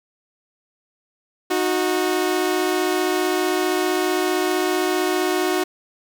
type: tone pair together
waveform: sawtooth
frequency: 311 / 366.4 Hz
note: D#4 / F#4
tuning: -1 / -17 cents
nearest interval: minor third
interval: 284 cents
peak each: -20 / -16 dBFS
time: 1.5-5.64 s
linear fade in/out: 10 ms
effects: none